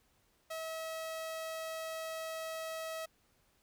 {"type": "tone", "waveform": "sawtooth", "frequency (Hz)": 644, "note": "E5", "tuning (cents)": -41, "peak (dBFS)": -35, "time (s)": [0.5, 3.06], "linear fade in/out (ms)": 10, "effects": ["pink hiss -72 dBFS RMS until 3.62 s"]}